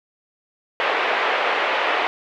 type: band-pass noise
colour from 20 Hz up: pink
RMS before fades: -21 dBFS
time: 0.8-2.07 s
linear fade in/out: 0 ms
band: 480 to 2900 Hz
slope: 24 dB/octave
effects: none